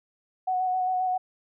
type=tone with vibrato; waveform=sine; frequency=740 Hz; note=F#5; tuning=in tune; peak=-23 dBFS; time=0.47-1.18 s; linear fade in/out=10 ms; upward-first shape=square; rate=7.5 Hz; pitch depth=15 cents each way; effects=none